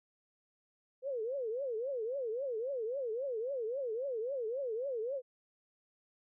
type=tone with vibrato; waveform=sine; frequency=493.9 Hz; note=B4; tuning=in tune; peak=-34 dBFS; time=1.02-5.22 s; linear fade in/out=50 ms; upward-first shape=triangle; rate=3.7 Hz; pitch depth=270 cents each way; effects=none